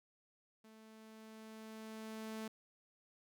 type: tone with level ramp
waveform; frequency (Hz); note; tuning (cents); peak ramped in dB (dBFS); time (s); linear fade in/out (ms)
sawtooth; 219.7; A3; -2; -55 to -38; 0.64-2.48; 5
effects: none